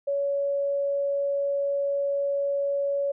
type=tone; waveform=sine; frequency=562 Hz; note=C#5; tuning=24 cents sharp; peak=-23 dBFS; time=0.07-3.12 s; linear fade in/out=10 ms; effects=none